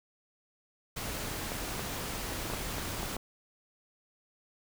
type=noise; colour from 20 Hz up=pink; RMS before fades=-37 dBFS; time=0.96-3.17 s; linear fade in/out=10 ms
type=clicks; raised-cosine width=1 ms; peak=-22 dBFS; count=7; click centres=1.519 / 1.794 / 2.501 / 2.536 / 2.783 / 3.031 / 3.166 s
effects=none